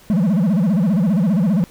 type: tone with vibrato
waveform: triangle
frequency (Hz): 189.7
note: F#3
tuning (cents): +43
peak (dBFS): -11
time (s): 0.1-1.64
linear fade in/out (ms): 0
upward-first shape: sine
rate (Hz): 15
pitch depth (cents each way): 280
effects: pink hiss -47 dBFS RMS until 1.7 s